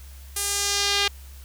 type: tone with band-pass filter sweep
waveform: sawtooth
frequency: 403.4 Hz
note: G4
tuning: 50 cents sharp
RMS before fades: -24 dBFS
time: 0.36-1.08 s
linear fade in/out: 5 ms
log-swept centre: 10000 to 3400 Hz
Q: 1.5
effects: added 67 Hz sine -40 dBFS peak until 1.44 s + white hiss -51 dBFS RMS until 1.44 s